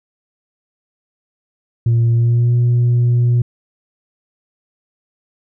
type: tone with pitch glide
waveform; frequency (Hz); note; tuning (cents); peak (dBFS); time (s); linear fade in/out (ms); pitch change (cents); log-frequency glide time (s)
sine; 116.54 to 120.72; A#2 to B2; 0 to -39; -8; 1.86-3.42; 5; +61; 2.13-2.54
effects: tanh soft clip ceiling -9 dBFS